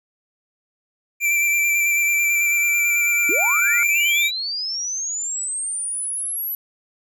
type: tone with vibrato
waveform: square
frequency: 2349 Hz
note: D7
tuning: in tune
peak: -17 dBFS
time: 1.2-4.31 s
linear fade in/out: 50 ms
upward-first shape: square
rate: 9.1 Hz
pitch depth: 17 cents each way
type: tone with exponential growth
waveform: sine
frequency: 1416 Hz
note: F6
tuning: 23 cents sharp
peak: -22 dBFS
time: 1.71-3.83 s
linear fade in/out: 0 ms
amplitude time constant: 460 ms
type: linear sweep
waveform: sine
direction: up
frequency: 280.2 to 11890 Hz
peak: -23 dBFS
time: 3.29-6.55 s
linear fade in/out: 2 ms
effects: none